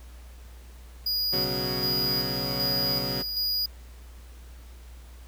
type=tone with tremolo; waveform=square; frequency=4898 Hz; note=D#8; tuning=28 cents flat; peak=-25 dBFS; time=1.06-3.66 s; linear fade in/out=5 ms; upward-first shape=square; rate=1.3 Hz; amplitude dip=45%
type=chord; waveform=15% pulse; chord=B suspended second; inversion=none; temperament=equal; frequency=123.47 / 138.59 / 185 Hz; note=B2 / C#3 / F#3; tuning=0 / 0 / 0 cents; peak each=-28 dBFS; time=1.32-3.23 s; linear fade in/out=20 ms
effects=added 60 Hz sine -43 dBFS peak until 5.27 s + pink hiss -55 dBFS RMS until 5.27 s